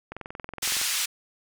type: click train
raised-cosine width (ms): 0.5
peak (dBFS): -21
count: 16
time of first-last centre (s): 0.12-0.814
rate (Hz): 21.6
type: band-pass noise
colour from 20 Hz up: white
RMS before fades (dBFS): -27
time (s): 0.62-1.06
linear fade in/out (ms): 10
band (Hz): 1600 to 8400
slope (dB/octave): 12
effects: none